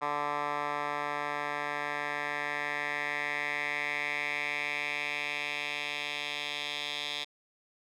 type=tone with band-pass filter sweep; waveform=10% pulse; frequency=146.4 Hz; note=D3; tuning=5 cents flat; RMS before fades=-34 dBFS; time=0.01-7.25 s; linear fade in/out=20 ms; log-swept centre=1200 to 3400 Hz; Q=3.2; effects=none